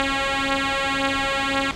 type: beating tone pair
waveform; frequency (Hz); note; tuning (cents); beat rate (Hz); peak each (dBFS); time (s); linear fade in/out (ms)
5% pulse; 272 / 273.9; C#4 / C#4; -33 / -21; 1.9; -12; 0-1.71; 0
effects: pink hiss -34 dBFS RMS until 1.75 s + low-pass 5000 Hz 12 dB/octave